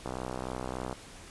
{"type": "click train", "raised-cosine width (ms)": 1, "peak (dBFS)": -21, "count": 56, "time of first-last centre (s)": [0.06, 0.928], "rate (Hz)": 63.4, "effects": ["pink hiss -49 dBFS RMS until 1.3 s", "resampled to 24000 Hz"]}